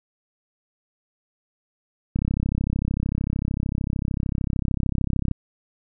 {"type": "click train", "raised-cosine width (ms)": 5, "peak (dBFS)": -11, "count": 106, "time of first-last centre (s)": [2.16, 5.313], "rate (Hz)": 33.3, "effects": []}